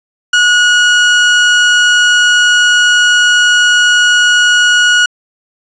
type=tone; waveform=30% pulse; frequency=1454 Hz; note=F#6; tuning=31 cents flat; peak=-3 dBFS; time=0.33-5.06 s; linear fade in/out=5 ms; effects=resampled to 16000 Hz + 7-bit